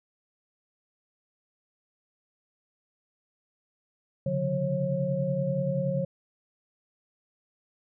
sine tone cluster, 134.7 / 145.2 / 181.3 / 543 Hz, C#3 / D3 / F#3 / C#5, -49 / -19 / -35 / -36 cents, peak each -35 / -30 / -31 / -29 dBFS, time 4.26-6.05 s, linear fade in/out 5 ms, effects none

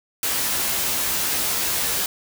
white noise with comb filter, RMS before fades -23 dBFS, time 0.23-2.06 s, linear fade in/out 2 ms, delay 15 ms, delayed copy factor +0.6, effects none

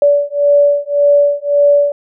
sine beating tone pair, 575 / 576.8 Hz, D5 / D5, -37 / -31 cents, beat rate 1.8 Hz, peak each -11 dBFS, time 0.02-1.92 s, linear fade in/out 2 ms, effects none

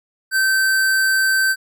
square tone, 1548 Hz, G6, 22 cents flat, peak -15 dBFS, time 0.31-1.56 s, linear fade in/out 50 ms, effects none

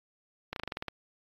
slowing click train, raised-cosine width 0.3 ms, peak -19 dBFS, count 9, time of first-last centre 0.53-0.883 s, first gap 32 ms, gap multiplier 1.09, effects AAC 32 kbps

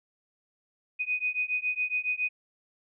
sine beating tone pair, 2489 / 2496.2 Hz, D#7 / D#7, 0 / +5 cents, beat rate 7.2 Hz, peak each -30 dBFS, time 0.99-2.29 s, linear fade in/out 20 ms, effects none

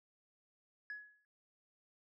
sine tone with exponential decay, 1687 Hz, G#6, 27 cents sharp, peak -38 dBFS, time 0.9-1.25 s, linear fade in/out 1 ms, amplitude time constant 74 ms, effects tanh soft clip ceiling -39 dBFS

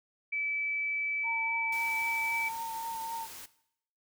sine tone, 2306 Hz, D7, 32 cents flat, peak -30 dBFS, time 0.32-2.49 s, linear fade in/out 10 ms
sine tone with vibrato, 909 Hz, A#5, 44 cents flat, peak -34 dBFS, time 1.23-3.28 s, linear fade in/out 50 ms, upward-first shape triangle, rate 3.8 Hz, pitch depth 20 cents each way
white noise, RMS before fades -46 dBFS, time 1.72-3.46 s, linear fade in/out 5 ms
effects noise-tail reverb RT60 0.7 s tail -17 dB re dry

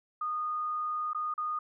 sine tone with dropouts, 1230 Hz, D#6, 20 cents flat, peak -30 dBFS, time 0.21-1.59 s, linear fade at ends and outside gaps 5 ms, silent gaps 1.133-1.147 / 1.34-1.378 s, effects none

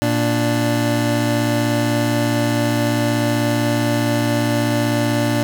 25% pulse tone pair together, 116.55 / 293.7 Hz, A#2 / D4, 0 / 0 cents, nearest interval octave + major third, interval 1600 cents, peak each -15 dBFS, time 0.02-5.43 s, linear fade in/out 0 ms, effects none

